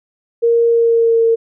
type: tone with pitch glide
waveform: sine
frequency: 466.2 to 456.6 Hz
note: A#4 to A#4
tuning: 0 to -36 cents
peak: -9 dBFS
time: 0.42-1.36 s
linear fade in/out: 20 ms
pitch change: -36 cents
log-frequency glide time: 0.67-1.23 s
effects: none